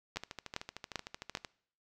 two click trains, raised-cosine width 0.2 ms, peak -24 / -17 dBFS, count 18 / 4, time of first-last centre 0.16-1.448 / 0.17-1.351 s, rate 13.2 / 2.54 Hz, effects noise-tail reverb RT60 0.6 s tail -22 dB re dry

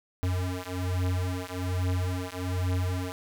square beating tone pair, 90.5 / 91.7 Hz, F#2 / F#2, -38 / -15 cents, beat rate 1.2 Hz, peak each -31 dBFS, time 0.23-3.12 s, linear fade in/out 0 ms, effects none

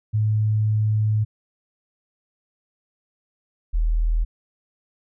sine tone pair in turn, 107.5 / 40.27 Hz, A2 / E1, -40 / -40 cents, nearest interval octave + perfect fourth, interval 1700 cents, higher first, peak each -17 dBFS, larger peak neither, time 0.13-1.25 / 3.73-4.25 s, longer first, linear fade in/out 20 ms, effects none

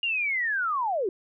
sine linear sweep, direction down, 2847 to 345.1 Hz, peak -24 dBFS, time 0.03-1.09 s, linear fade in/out 2 ms, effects none

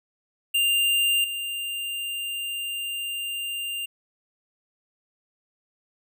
square tone with level steps, 2794 Hz, F7, in tune, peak -20 / -29 dBFS, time 0.54-3.86 s, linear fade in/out 10 ms, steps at 1.24 s, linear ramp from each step 2 ms, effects none

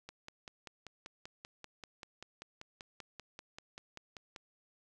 click train, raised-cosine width 0.2 ms, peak -29 dBFS, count 23, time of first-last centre 0.09-4.362 s, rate 5.15 Hz, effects none

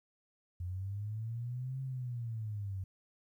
sine linear two-way sweep, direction up then down, 87.31 to 134 to 93 Hz, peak -36 dBFS, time 0.6-2.84 s, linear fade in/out 5 ms, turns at 1.81 s, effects 12-bit

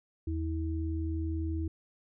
sine tone pair together, 80.7 / 323.1 Hz, E2 / E4, -36 / -35 cents, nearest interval 2 octaves, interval 2401 cents, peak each -31 / -36 dBFS, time 0.27-1.68 s, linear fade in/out 5 ms, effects none

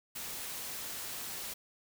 white noise, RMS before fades -41 dBFS, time 0.15-1.54 s, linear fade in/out 10 ms, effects none

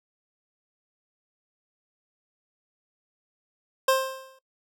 25% pulse tone with exponential decay, 528 Hz, C5, 16 cents sharp, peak -13 dBFS, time 3.88-4.39 s, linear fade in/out 5 ms, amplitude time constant 110 ms, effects noise-tail reverb RT60 0.1 s tail -20 dB re dry

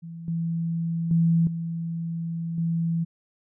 sine tone with level steps, 166.4 Hz, E3, 17 cents sharp, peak -35 / -24 / -17 / -27 / -22 dBFS, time 0.02-3.05 s, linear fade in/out 20 ms, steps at 0.28 / 1.11 / 1.47 / 2.58 s, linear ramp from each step 2 ms, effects none

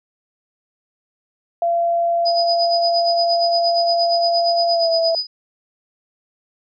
sine tone with pitch glide, 683 to 660.5 Hz, F5 to E5, -39 to +3 cents, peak -15 dBFS, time 1.62-5.15 s, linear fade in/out 2 ms, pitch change -58 cents, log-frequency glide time 4.71-4.9 s
sine tone with tremolo, 4972 Hz, D#8, 2 cents flat, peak -17 dBFS, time 2.25-5.27 s, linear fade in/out 20 ms, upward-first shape sine, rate 8.6 Hz, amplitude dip 80%
effects none

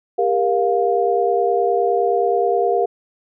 sine tone cluster, 399.9 / 469.5 / 704 Hz, G4 / A#4 / F5, +35 / +12 / +14 cents, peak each -19 dBFS, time 0.18-2.86 s, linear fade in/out 10 ms, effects none

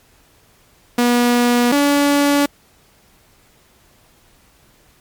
sawtooth tone pair in turn, 241.9 / 286.1 Hz, B3 / D4, -36 / -45 cents, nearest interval minor third, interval 291 cents, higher second, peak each -8 dBFS, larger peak neither, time 0.98-1.72 / 1.72-2.46 s, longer neither, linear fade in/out 5 ms, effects pink hiss -53 dBFS RMS until 5 s + MP3 96 kbps

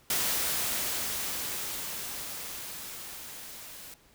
white noise with level ramp, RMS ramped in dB -28 to -46 dBFS, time 0.1-3.94 s, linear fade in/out 2 ms, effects pink hiss -61 dBFS RMS until 4.14 s

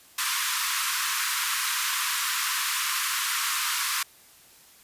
pink high-pass noise, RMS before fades -27 dBFS, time 0.18-4.03 s, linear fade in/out 5 ms, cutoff 990 Hz, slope 96 dB/octave, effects white hiss -54 dBFS RMS until 4.83 s + resampled to 32000 Hz

